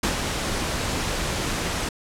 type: noise with ADSR envelope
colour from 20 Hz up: pink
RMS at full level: -21 dBFS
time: 0.03-1.89 s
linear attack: 6 ms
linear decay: 88 ms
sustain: -5 dB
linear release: 5 ms
effects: low-pass 9000 Hz 12 dB/octave